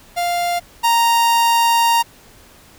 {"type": "tone pair in turn", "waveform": "45% pulse", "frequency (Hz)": [698.5, 930.6], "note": ["F5", "A#5"], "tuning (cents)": [0, -3], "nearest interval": "perfect fourth", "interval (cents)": 497, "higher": "second", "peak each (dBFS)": [-17, -12], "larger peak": "second", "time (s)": [[0.16, 0.6], [0.83, 2.03]], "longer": "second", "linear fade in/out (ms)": 20, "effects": ["pink hiss -46 dBFS RMS until 2.78 s"]}